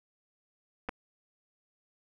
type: clicks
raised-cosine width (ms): 0.5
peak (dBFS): -20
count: 2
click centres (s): 0.888 / 0.892
effects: none

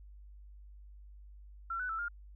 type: tone with pitch steps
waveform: sine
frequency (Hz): 1357 / 1493 / 1323 / 1410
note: E6 / F#6 / E6 / F6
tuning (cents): +50 / +15 / +6 / +16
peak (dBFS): -34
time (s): 1.7-2.084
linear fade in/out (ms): 5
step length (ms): 96
effects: added 50 Hz sine -50 dBFS peak until 2.35 s

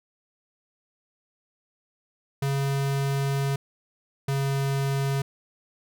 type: tone pair in turn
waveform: square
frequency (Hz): 138.3 / 137.62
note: C#3 / C#3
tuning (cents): -4 / -12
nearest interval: unison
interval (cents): 8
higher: first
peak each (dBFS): -24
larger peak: neither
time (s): 2.42-3.56 / 4.28-5.22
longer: first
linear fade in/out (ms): 5
effects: none

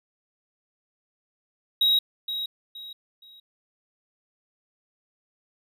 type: tone with echo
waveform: triangle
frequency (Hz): 3816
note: A#7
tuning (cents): +40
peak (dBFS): -16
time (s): 1.81-1.99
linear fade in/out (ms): 5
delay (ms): 470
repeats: 3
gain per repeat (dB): -10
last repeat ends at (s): 3.4
effects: none

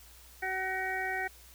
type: harmonic tone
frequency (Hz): 377.2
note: F#4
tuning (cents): +33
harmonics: 1 / 2 / 4 / 5 / 6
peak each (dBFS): -41 / -36 / -38 / -35 / -41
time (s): 0.42-1.28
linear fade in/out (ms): 10
effects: added 60 Hz sine -56 dBFS peak until 1.54 s + white hiss -56 dBFS RMS until 1.54 s

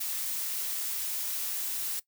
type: noise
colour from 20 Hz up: blue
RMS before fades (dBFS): -33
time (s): 0-2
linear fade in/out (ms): 10
effects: noise-tail reverb RT60 0.1 s tail -19 dB re dry

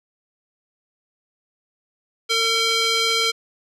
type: tone with band-pass filter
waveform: square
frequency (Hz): 453.8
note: A#4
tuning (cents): -47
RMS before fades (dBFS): -20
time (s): 2.29-3.32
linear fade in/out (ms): 20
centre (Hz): 3700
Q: 1.5
effects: resampled to 32000 Hz

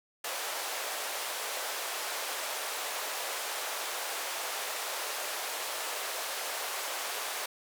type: band-pass noise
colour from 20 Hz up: pink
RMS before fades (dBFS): -36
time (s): 0.24-7.46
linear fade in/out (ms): 5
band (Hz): 520 to 16000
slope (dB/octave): 24
effects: none

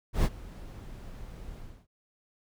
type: noise with ADSR envelope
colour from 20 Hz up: brown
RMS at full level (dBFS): -21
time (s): 0.13-1.87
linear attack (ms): 110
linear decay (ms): 49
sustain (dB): -22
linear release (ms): 290
effects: none

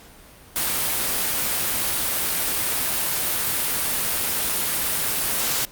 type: noise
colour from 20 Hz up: white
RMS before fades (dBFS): -23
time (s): 0.56-5.65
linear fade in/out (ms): 0
effects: pink hiss -47 dBFS RMS until 5.71 s + Opus 48 kbps

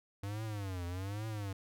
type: tone with vibrato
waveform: square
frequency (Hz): 98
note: G2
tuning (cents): 0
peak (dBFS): -38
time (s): 0.23-1.53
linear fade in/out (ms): 5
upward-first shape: triangle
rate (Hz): 1.2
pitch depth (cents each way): 230
effects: none

